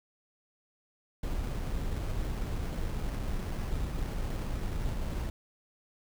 brown noise with sample-and-hold, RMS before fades -33 dBFS, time 1.23-5.3 s, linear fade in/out 2 ms, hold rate 3675 Hz, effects none

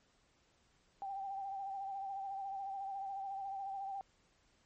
sine tone with vibrato, 784 Hz, G5, in tune, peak -39 dBFS, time 1.02-4.01 s, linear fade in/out 0 ms, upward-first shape sine, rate 14 Hz, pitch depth 38 cents each way, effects pink hiss -72 dBFS RMS until 4.65 s + MP3 32 kbps

